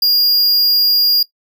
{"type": "tone", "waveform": "square", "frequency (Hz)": 4833, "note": "D8", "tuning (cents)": 49, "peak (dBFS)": -10, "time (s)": [0.02, 1.23], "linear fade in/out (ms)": 5, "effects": ["noise-tail reverb RT60 0.1 s tail -19 dB re dry"]}